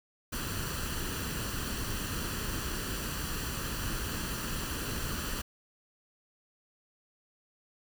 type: noise with comb filter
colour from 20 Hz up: pink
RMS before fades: -35 dBFS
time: 0.32-5.42 s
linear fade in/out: 10 ms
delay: 0.68 ms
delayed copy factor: +0.6
effects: none